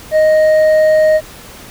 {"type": "tone with hard clipping", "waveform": "sine", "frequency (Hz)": 622.3, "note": "D#5", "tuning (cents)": 0, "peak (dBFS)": -8, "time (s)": [0.11, 1.21], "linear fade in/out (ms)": 50, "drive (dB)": 4, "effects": ["pink hiss -35 dBFS RMS until 1.7 s"]}